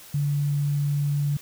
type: tone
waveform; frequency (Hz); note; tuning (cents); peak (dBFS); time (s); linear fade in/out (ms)
sine; 144.2; D3; -31; -21; 0.14-1.37; 5
effects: white hiss -46 dBFS RMS until 1.41 s